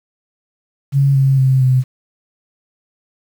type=tone with pitch steps; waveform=sine; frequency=138.59 / 135.19 / 131.87 / 128.64 Hz; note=C#3 / C#3 / C3 / C3; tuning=0 / -43 / +14 / -29 cents; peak=-9 dBFS; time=0.92-1.84 s; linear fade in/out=50 ms; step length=230 ms; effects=7-bit